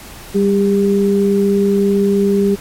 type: tone pair together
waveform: sine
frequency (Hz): 197.76 / 400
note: G3 / G4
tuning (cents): +15 / +35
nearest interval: octave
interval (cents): 1220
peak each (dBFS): -13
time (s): 0.34-2.56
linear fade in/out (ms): 20
effects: pink hiss -35 dBFS RMS until 2.6 s + MP3 64 kbps